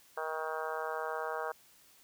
harmonic tone, 158.1 Hz, D#3, 28 cents sharp, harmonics 3 / 4 / 5 / 6 / 7 / 8 / 9 / 10, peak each -40 / -41 / -42 / -43 / -43 / -44 / -45 / -45 dBFS, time 0.17-1.52 s, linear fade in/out 5 ms, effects white hiss -62 dBFS RMS until 2.03 s

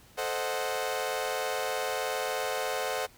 sawtooth chord, A diminished seventh, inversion none, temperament equal, 440 / 523.3 / 622.3 / 740 Hz, A4 / C5 / Eb5 / Gb5, 0 / 0 / 0 / 0 cents, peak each -32 / -30 / -33 / -31 dBFS, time 0.17-3.07 s, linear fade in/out 20 ms, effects pink hiss -57 dBFS RMS until 3.17 s

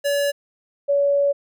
square / sine tone pair in turn, 570 / 566.1 Hz, C#5 / C#5, +48 / +36 cents, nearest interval unison, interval 12 cents, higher first, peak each -19 / -15 dBFS, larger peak second, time 0.04-0.32 / 0.88-1.33 s, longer second, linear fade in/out 20 ms, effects none

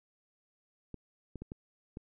clicks, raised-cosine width 3 ms, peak -29 dBFS, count 5, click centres 0.943 / 1.357 / 1.42 / 1.519 / 1.971 s, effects none

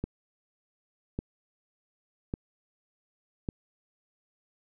click train, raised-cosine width 3 ms, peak -18 dBFS, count 4, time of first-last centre 0.04-3.488 s, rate 0.87 Hz, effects none

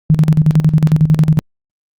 sine tone with tremolo, 155.6 Hz, D#3, in tune, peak -5 dBFS, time 0.1-1.39 s, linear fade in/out 0 ms, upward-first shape square, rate 11 Hz, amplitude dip 75%, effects Opus 48 kbps

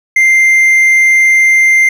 triangle tone, 2093 Hz, C7, in tune, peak -3 dBFS, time 0.16-1.89 s, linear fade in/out 5 ms, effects none

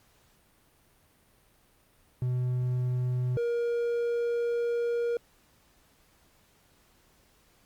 triangle tone pair in turn, 125.2 / 472.7 Hz, B2 / A#4, +24 / +24 cents, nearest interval octave + major seventh, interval 2300 cents, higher second, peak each -24 dBFS, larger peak neither, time 2.22-3.37 / 3.37-5.17 s, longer second, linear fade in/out 2 ms, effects pink hiss -64 dBFS RMS until 7.65 s + Opus 48 kbps

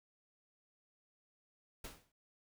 pink noise with exponential decay, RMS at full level -44 dBFS, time 1.84-2.12 s, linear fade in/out 5 ms, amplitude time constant 59 ms, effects none

